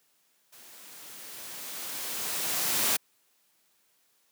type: noise with level ramp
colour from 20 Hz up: white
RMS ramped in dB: -52 to -25 dBFS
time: 0.52-2.97 s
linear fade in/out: 10 ms
effects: white hiss -69 dBFS RMS until 4.31 s + high-pass 150 Hz 12 dB/octave